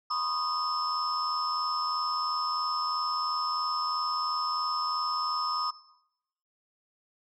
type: tone cluster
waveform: sine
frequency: 992 / 1075 / 1237 / 5260 Hz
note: B5 / C6 / D#6 / E8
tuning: +7 / +47 / -10 / -5 cents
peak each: -36 / -35 / -29 / -33 dBFS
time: 0.1-5.71 s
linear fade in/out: 10 ms
effects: noise-tail reverb RT60 0.8 s tail -18 dB re dry + tanh soft clip ceiling -20 dBFS